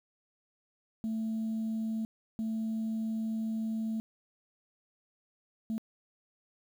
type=tone bursts at uneven times; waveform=sine; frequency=221.8 Hz; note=A3; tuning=14 cents sharp; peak=-29 dBFS; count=3; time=1.04-2.05 / 2.39-4 / 5.7-5.78 s; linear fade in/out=0 ms; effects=tanh soft clip ceiling -28 dBFS + 10-bit